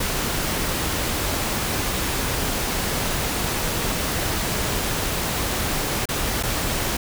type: noise with dropouts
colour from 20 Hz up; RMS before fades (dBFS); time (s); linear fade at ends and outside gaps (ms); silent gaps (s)
pink; -24; 0-6.97; 5; 6.056-6.088 / 6.428-6.433
effects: none